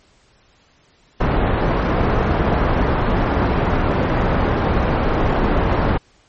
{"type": "low-pass noise", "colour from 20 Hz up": "pink", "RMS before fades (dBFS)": -17, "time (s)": [1.2, 5.98], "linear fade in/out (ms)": 10, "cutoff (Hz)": 1300, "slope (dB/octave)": 12, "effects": ["pink hiss -55 dBFS RMS until 6.28 s", "MP3 32 kbps"]}